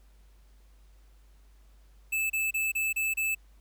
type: tone bursts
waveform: square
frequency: 2624 Hz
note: E7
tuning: 9 cents flat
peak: -27 dBFS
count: 6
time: 2.12-3.35 s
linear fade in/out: 10 ms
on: 180 ms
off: 30 ms
effects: added 50 Hz sine -54 dBFS peak until 3.6 s + pink hiss -68 dBFS RMS until 3.6 s